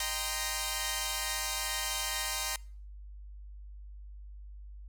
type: chord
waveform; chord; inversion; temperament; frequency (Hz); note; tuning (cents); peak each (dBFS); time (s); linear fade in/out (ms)
5% pulse; C minor seventh; first; equal with one note detuned; 622.3 / 784 / 932.3 / 1037.5; Eb5 / G5 / Bb5 / C6; 0 / 0 / 0 / -15; -29 / -26 / -25 / -25; 0-2.56; 2
effects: noise-tail reverb RT60 0.5 s tail -25 dB re dry + added 50 Hz sine -44 dBFS peak until 4.88 s